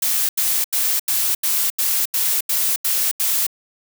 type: noise bursts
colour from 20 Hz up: blue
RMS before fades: -19 dBFS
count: 10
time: 0.02-3.467 s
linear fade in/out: 5 ms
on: 270 ms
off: 83 ms
effects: none